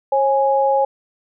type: tone pair together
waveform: sine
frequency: 542.5 / 830.6 Hz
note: C#5 / G#5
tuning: -37 / 0 cents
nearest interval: perfect fifth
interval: 737 cents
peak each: -16 dBFS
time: 0.12-0.85 s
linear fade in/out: 5 ms
effects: none

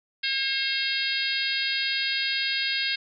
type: harmonic tone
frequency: 538 Hz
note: C5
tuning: 48 cents sharp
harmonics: 3 / 4 / 5 / 6 / 7 / 8 / 9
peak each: -32 / -32 / -32 / -32 / -32 / -32 / -32 dBFS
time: 0.23-2.96 s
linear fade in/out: 10 ms
effects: none

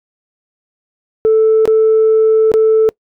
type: tone with dropouts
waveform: sine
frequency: 440 Hz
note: A4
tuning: in tune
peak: -5 dBFS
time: 1.25-2.89 s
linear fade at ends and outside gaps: 0 ms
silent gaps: 1.655-1.676 / 2.517-2.539 s
effects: noise-tail reverb RT60 0.1 s tail -26 dB re dry + tanh soft clip ceiling -4 dBFS

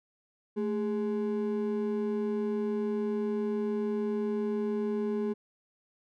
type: ring-modulated tone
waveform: triangle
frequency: 315 Hz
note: D#4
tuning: 21 cents sharp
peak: -23 dBFS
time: 0.56-5.34 s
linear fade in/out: 20 ms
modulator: 96.5 Hz
effects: none

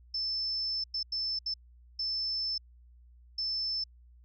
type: tone bursts at uneven times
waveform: sine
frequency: 5280 Hz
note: E8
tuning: 2 cents sharp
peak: -30 dBFS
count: 6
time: 0.14-0.84 / 0.94-1.03 / 1.12-1.39 / 1.46-1.54 / 1.99-2.58 / 3.38-3.84 s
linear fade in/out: 5 ms
effects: added 60 Hz sine -54 dBFS peak until 4.24 s

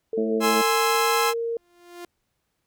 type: tone with pitch glide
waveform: sine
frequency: 446.4 to 463.2 Hz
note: A4 to A#4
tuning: +25 to -11 cents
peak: -24 dBFS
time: 0.13-1.57 s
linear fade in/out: 2 ms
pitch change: +64 cents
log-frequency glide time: 0.35-1.29 s
type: harmonic tone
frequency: 110 Hz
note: A2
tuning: in tune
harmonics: 2 / 3 / 4 / 5 / 6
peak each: -26 / -30 / -32 / -34 / -36 dBFS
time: 0.17-0.62 s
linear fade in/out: 10 ms
type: chord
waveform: sawtooth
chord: Ab augmented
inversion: none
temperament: equal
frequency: 830.6 / 1046.5 / 1318.5 Hz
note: Ab5 / C6 / E6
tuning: 0 / 0 / 0 cents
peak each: -21 dBFS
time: 0.4-1.34 s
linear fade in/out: 50 ms
type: tone with exponential growth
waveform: sawtooth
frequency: 349.2 Hz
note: F4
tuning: in tune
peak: -30 dBFS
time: 1.49-2.05 s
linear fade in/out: 2 ms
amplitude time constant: 120 ms
effects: pink hiss -75 dBFS RMS until 2.66 s

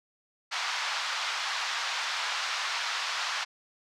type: band-pass noise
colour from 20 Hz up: pink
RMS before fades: -32 dBFS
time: 0.51-3.45 s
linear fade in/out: 20 ms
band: 920 to 5600 Hz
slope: 24 dB/octave
effects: none

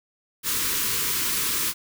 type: band-stop noise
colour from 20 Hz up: white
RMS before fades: -25 dBFS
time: 0.43-1.74 s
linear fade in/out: 50 ms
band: 500 to 940 Hz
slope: 96 dB/octave
effects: none

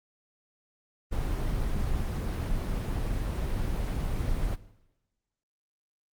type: noise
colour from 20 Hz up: brown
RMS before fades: -29 dBFS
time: 1.11-4.56 s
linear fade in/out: 20 ms
effects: noise-tail reverb RT60 1.0 s tail -18 dB re dry + Opus 24 kbps

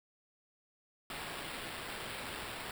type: noise with sample-and-hold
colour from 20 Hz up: white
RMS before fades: -43 dBFS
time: 1.1-2.71 s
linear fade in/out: 2 ms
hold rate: 6300 Hz
effects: none

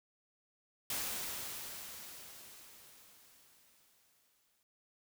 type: noise with exponential decay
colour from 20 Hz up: white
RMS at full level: -37 dBFS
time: 0.9-4.63 s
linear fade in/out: 1 ms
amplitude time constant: 810 ms
effects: none

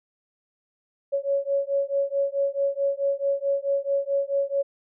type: beating tone pair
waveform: sine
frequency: 554.4 / 559 Hz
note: C#5 / C#5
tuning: 0 / +14 cents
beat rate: 4.6 Hz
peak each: -25 dBFS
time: 1.12-4.63 s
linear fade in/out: 20 ms
effects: none

